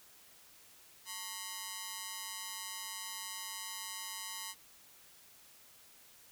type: ring-modulated tone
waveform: 5% pulse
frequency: 1000 Hz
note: B5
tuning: 21 cents sharp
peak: -26 dBFS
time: 1.05-4.55 s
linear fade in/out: 50 ms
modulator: 98.4 Hz
effects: white hiss -60 dBFS RMS until 6.31 s